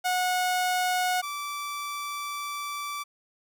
sawtooth tone pair in turn, 730 / 1162.1 Hz, F#5 / D6, -24 / -19 cents, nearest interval minor sixth, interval 805 cents, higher second, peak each -20 / -28 dBFS, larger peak first, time 0.04-1.22 / 1.22-3.04 s, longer second, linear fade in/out 20 ms, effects none

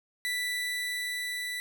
30% pulse tone with level ramp, 1975.5 Hz, B6, in tune, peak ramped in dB -26 to -30 dBFS, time 0.25-1.6 s, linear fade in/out 0 ms, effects none

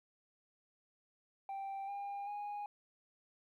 sine tone with pitch steps, 784 / 803.7 / 823.9 Hz, G5 / G5 / G#5, 0 / +43 / -14 cents, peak -37 dBFS, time 1.49-2.66 s, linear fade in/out 2 ms, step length 390 ms, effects tanh soft clip ceiling -39 dBFS + 13-bit

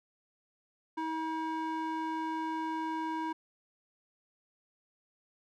square tone with band-pass filter, 319.6 Hz, D#4, 47 cents sharp, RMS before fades -35 dBFS, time 0.97-3.33 s, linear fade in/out 10 ms, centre 840 Hz, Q 1.6, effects none

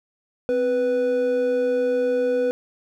triangle tone pair together, 259.8 / 493.9 Hz, C4 / B4, -12 / 0 cents, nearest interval major seventh, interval 1112 cents, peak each -26 / -17 dBFS, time 0.49-2.51 s, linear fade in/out 0 ms, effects none

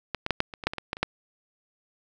clicks, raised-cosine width 0.3 ms, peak -12 / -12 / -7 / -6 / -22 / -20 / -7 / -17 / -16 / -12 / -23 / -7 dBFS, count 12, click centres 0.147 / 0.264 / 0.307 / 0.404 / 0.538 / 0.638 / 0.67 / 0.735 / 0.783 / 0.931 / 0.969 / 1.03 s, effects none

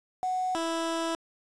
sine / 15% pulse tone pair in turn, 740 / 329.6 Hz, F#5 / E4, 0 / 0 cents, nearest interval octave + major second, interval 1400 cents, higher first, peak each -26 / -22 dBFS, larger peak second, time 0.23-0.55 / 0.55-1.15 s, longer second, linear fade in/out 0 ms, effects resampled to 22050 Hz + 8-bit

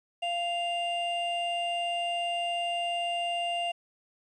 triangle tone pair together, 694.7 / 2794 Hz, F5 / F7, -9 / 0 cents, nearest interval 2 octaves, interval 2409 cents, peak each -28 / -31 dBFS, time 0.22-3.72 s, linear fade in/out 10 ms, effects resampled to 24000 Hz + 10-bit

